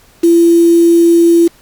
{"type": "tone with quantisation", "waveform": "sine", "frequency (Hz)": 338.2, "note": "E4", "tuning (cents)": 44, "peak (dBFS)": -4, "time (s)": [0.23, 1.48], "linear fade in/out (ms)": 10, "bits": 4, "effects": ["pink hiss -46 dBFS RMS until 1.61 s", "Opus 48 kbps"]}